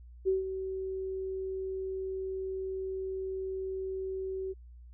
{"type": "tone with ADSR envelope", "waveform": "sine", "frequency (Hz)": 380.4, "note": "F#4", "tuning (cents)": 48, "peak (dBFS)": -23, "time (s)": [0.25, 4.54], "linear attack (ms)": 31, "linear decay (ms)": 150, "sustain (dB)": -10, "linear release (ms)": 28, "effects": ["added 60 Hz sine -48 dBFS peak until 4.93 s"]}